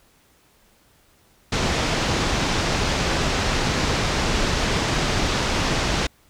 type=low-pass noise; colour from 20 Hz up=pink; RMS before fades=-22 dBFS; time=1.52-6.07 s; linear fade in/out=5 ms; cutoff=6400 Hz; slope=24 dB/octave; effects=pink hiss -58 dBFS RMS until 6.29 s